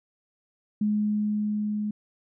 sine tone with level ramp, 210.2 Hz, G#3, 21 cents sharp, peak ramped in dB -21 to -26 dBFS, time 0.81-1.91 s, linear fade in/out 5 ms, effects none

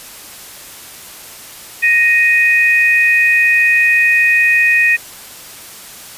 sine tone pair together, 1866.9 / 2492 Hz, A#6 / D#7, +2 / +2 cents, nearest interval perfect fourth, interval 500 cents, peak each -11 dBFS, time 1.82-4.97 s, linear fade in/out 20 ms, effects white hiss -34 dBFS RMS until 6.17 s + resampled to 32000 Hz

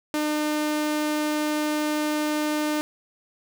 sawtooth tone, 302.1 Hz, D4, 49 cents sharp, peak -19 dBFS, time 0.14-2.81 s, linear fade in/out 0 ms, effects none

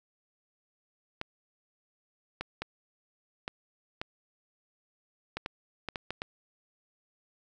clicks, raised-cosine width 0.3 ms, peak -18 dBFS, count 11, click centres 1.214 / 2.41 / 2.62 / 3.479 / 4.015 / 5.37 / 5.461 / 5.887 / 5.958 / 6.106 / 6.219 s, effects none

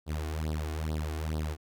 sawtooth tone with flanger, 77.6 Hz, D#2, 4 cents flat, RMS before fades -33 dBFS, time 0.06-1.57 s, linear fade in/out 50 ms, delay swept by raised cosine 0.21 to 2.81 ms, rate 2.3 Hz, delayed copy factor +1, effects none

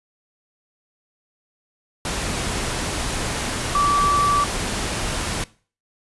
sine tone in noise, 1157 Hz, D6, 26 cents flat, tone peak -16 dBFS, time 3.75-4.44 s, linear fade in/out 2 ms, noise pink, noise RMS -25 dBFS, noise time 2.05-5.44 s, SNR +6 dB, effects noise-tail reverb RT60 0.4 s tail -20 dB re dry + resampled to 24000 Hz

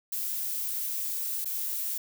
violet noise with dropouts, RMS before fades -32 dBFS, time 0.12-1.98 s, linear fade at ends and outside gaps 5 ms, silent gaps 1.446-1.455 s, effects none

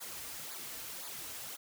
white noise with flanger, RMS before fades -44 dBFS, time 0-1.57 s, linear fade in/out 20 ms, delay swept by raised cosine 0.34 to 5.54 ms, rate 1.9 Hz, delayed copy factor -0.75, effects none

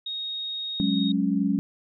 sine tone, 3740 Hz, A#7, 5 cents sharp, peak -29 dBFS, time 0.06-1.12 s, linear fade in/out 5 ms
sine chord, F# suspended second, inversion none, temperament equal, 185 / 207.7 / 277.2 Hz, F#3 / G#3 / C#4, 0 / 0 / 0 cents, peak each -26 / -25 / -25 dBFS, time 0.8-1.59 s, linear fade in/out 0 ms
effects none

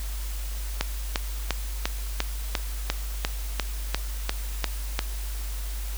click train, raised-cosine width 0.2 ms, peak -6 dBFS, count 13, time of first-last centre 0.81-4.991 s, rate 2.87 Hz, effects added 50 Hz sine -29 dBFS peak until 5.97 s + white hiss -41 dBFS RMS until 5.97 s

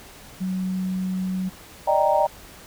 sine tone, 186.5 Hz, F#3, 14 cents sharp, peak -23 dBFS, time 0.4-1.5 s, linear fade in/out 20 ms
sine chord, Eb major seventh, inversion third, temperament equal, 587.3 / 622.3 / 784 / 932.3 Hz, D5 / Eb5 / G5 / Bb5, 0 / 0 / 0 / 0 cents, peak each -22 dBFS, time 1.87-2.27 s, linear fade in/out 10 ms
effects pink hiss -45 dBFS RMS until 2.66 s

